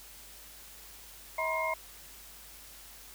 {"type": "tone cluster", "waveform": "sine", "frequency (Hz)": [641, 959, 1038, 2138], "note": ["E5", "A#5", "C6", "C7"], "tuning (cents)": [-49, 49, -14, 37], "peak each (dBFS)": [-34, -35, -36, -34], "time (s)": [1.38, 1.74], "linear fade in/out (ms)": 5, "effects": ["added 50 Hz sine -58 dBFS peak until 3.14 s", "white hiss -51 dBFS RMS until 3.14 s"]}